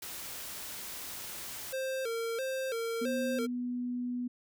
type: noise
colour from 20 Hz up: white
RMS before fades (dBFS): -42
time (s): 0.02-1.73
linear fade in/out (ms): 5
type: tone with vibrato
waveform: square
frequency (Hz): 491.5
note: B4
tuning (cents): -8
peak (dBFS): -33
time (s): 1.72-3.47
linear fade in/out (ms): 20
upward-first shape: square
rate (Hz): 1.5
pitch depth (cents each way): 120
type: tone with pitch glide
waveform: sine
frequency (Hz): 243.8 to 245.9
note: B3 to B3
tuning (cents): -22 to -7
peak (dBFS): -32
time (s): 3.01-4.28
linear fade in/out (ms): 10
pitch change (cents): +15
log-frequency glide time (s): 3.28-3.39
effects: none